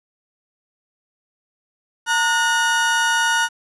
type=tone pair together; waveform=35% pulse; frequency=915.5 / 1452 Hz; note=A#5 / F#6; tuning=-32 / -33 cents; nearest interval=minor sixth; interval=799 cents; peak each=-19 / -16 dBFS; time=2.06-3.49 s; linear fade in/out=50 ms; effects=resampled to 22050 Hz + 8-bit